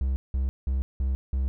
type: tone bursts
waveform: triangle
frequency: 66 Hz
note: C2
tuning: 16 cents sharp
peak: -21 dBFS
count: 5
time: 0.01-1.48 s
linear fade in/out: 0 ms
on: 150 ms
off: 180 ms
effects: none